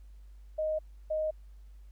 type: tone pair in turn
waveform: sine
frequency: 622.3 / 622.3 Hz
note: D#5 / D#5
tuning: 0 / 0 cents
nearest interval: unison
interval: 0 cents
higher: neither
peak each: -28 dBFS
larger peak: neither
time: 0.58-0.79 / 1.1-1.31 s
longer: neither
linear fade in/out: 10 ms
effects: added 50 Hz sine -48 dBFS peak until 1.91 s + pink hiss -73 dBFS RMS until 1.91 s